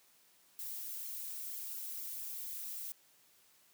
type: noise with flanger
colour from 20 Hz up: violet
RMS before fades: -43 dBFS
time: 0.59-2.92 s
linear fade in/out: 0 ms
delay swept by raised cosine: 0.91 to 4.11 ms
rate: 2.1 Hz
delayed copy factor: +0.5
effects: white hiss -67 dBFS RMS until 3.73 s + high-pass 100 Hz 12 dB/octave